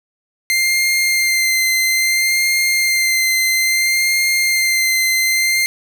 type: tone with vibrato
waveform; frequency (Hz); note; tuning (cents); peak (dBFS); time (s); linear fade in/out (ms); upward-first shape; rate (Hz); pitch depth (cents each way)
sawtooth; 2093; C7; 0; -10; 0.5-5.66; 0; sine; 0.6; 19
effects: none